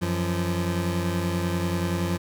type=tone pair together; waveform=25% pulse; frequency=91.27 / 172.1 Hz; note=F#2 / F3; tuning=-23 / -25 cents; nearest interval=major seventh; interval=1098 cents; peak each=-23 dBFS; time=0.01-2.18 s; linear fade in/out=20 ms; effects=none